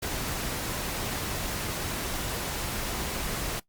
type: noise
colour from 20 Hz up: pink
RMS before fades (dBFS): -32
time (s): 0.02-3.6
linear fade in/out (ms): 10
effects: noise-tail reverb RT60 0.1 s tail -19 dB re dry + Opus 48 kbps